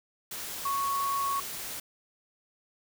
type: tone in noise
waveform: sine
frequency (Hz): 1108.7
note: C#6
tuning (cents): 0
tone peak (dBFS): -27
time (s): 0.65-1.4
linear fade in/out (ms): 5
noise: white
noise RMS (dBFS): -38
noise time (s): 0.31-1.8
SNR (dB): +8
effects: none